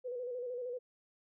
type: tone with vibrato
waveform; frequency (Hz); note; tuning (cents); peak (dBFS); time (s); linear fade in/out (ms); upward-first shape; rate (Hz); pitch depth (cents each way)
sine; 493.9; B4; 0; -37; 0.04-0.79; 20; square; 13; 44
effects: none